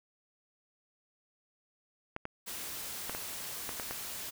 clicks, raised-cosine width 0.5 ms, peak -22 dBFS, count 7, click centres 2.164 / 2.254 / 3.096 / 3.149 / 3.692 / 3.798 / 3.91 s
white noise, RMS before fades -41 dBFS, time 2.46-4.31 s, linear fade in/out 20 ms
effects none

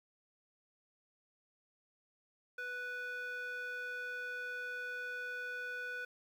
square tone with band-pass filter, 493.9 Hz, B4, in tune, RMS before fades -42 dBFS, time 2.58-6.05 s, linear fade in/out 5 ms, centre 1700 Hz, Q 4.6, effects 11-bit

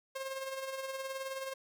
sawtooth tone with tremolo, 534 Hz, C5, 35 cents sharp, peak -32 dBFS, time 0.15-1.54 s, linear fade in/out 10 ms, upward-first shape sine, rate 19 Hz, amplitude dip 50%, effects none

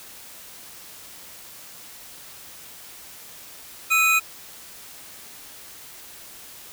square tone pair together, 1314.8 / 2482 Hz, E6 / D#7, -5 / -5 cents, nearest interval major seventh, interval 1100 cents, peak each -23 / -18 dBFS, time 3.9-4.2 s, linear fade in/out 20 ms, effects white hiss -43 dBFS RMS until 6.72 s

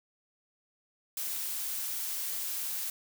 blue noise, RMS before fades -35 dBFS, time 1.17-2.9 s, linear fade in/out 2 ms, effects none

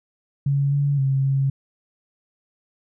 sine tone with pitch steps, 140.1 / 142.3 / 135.3 / 136.3 Hz, C#3 / C#3 / C#3 / C#3, +19 / +46 / -42 / -29 cents, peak -17 dBFS, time 0.46-1.5 s, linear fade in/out 5 ms, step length 260 ms, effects none

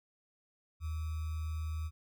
sine tone with sample-and-hold, 79 Hz, D#2, 27 cents sharp, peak -34 dBFS, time 0.8-1.91 s, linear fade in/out 50 ms, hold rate 1225 Hz, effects none

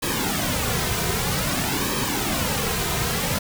pink noise with flanger, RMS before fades -24 dBFS, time 0.02-3.39 s, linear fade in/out 10 ms, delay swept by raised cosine 1.4 to 3.6 ms, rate 0.52 Hz, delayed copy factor -0.7, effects none

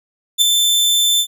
sawtooth tone with ADSR envelope, 3541 Hz, A7, 10 cents sharp, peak -4 dBFS, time 0.38-1.27 s, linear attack 37 ms, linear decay 4 ms, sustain -5 dB, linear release 73 ms, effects none

